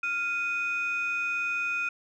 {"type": "tone pair together", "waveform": "sine", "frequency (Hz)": [1396.9, 2489], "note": ["F6", "D#7"], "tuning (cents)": [0, 0], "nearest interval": "minor seventh", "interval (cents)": 1000, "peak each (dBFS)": [-30, -27], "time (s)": [0.03, 1.89], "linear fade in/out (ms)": 5, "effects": ["tanh soft clip ceiling -22 dBFS"]}